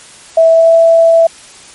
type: tone with pitch glide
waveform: sine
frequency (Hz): 654 to 661.6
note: E5 to E5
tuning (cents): -14 to +6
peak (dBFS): -3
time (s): 0.37-1.27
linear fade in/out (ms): 5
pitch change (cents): +20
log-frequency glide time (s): 0.48-0.76
effects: white hiss -36 dBFS RMS until 1.74 s + MP3 48 kbps